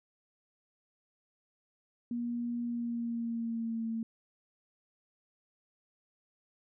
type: tone with pitch glide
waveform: sine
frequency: 238.3 to 226.1 Hz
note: A#3 to A3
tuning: +38 to +47 cents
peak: -32 dBFS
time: 2.11-4.03 s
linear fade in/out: 2 ms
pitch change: -91 cents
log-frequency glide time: 2.63-3.87 s
effects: none